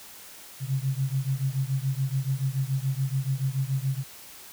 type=beating tone pair; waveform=sine; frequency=131.3 / 138.3 Hz; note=C3 / C#3; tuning=+6 / -4 cents; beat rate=7 Hz; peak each=-27 / -28 dBFS; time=0.6-4.04 s; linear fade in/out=50 ms; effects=white hiss -46 dBFS RMS until 4.52 s